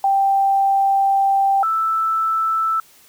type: tone pair in turn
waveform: sine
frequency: 785 / 1320.2 Hz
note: G5 / E6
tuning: +2 / +2 cents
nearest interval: major sixth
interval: 900 cents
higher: second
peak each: -13 / -16 dBFS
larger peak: first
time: 0.04-1.63 / 1.63-2.8 s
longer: first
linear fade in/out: 2 ms
effects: white hiss -50 dBFS RMS until 3.08 s